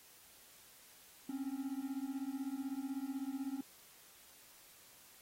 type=beating tone pair; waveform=triangle; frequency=261.6 / 277.6 Hz; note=C4 / C#4; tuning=0 / +3 cents; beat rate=16 Hz; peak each=-40 / -39 dBFS; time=1.29-3.61 s; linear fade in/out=5 ms; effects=white hiss -61 dBFS RMS until 5.21 s + AAC 48 kbps